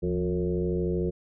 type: tone with frequency modulation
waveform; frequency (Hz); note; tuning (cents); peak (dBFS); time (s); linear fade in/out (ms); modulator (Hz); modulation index
sine; 265.2; C4; +23; -24; 0.02-1.11; 20; 93; 2.2
effects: none